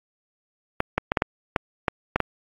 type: clicks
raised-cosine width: 0.5 ms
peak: -5 dBFS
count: 9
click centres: 0.804 / 0.98 / 1.119 / 1.172 / 1.221 / 1.562 / 1.882 / 2.16 / 2.203 s
effects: AAC 32 kbps